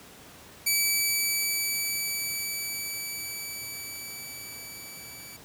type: tone with level ramp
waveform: 10% pulse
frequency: 2299 Hz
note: D7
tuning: 37 cents flat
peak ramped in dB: -13 to -34 dBFS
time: 0.66-5.37 s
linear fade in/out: 10 ms
effects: pink hiss -49 dBFS RMS until 5.44 s + high-pass 80 Hz 12 dB/octave